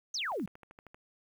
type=exponential sweep; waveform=sine; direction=down; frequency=6645 to 163.1 Hz; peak=-32 dBFS; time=0.14-0.46 s; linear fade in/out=5 ms
type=click train; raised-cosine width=0.5 ms; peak=-36 dBFS; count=9; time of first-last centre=0.32-0.945 s; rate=12.8 Hz
effects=10-bit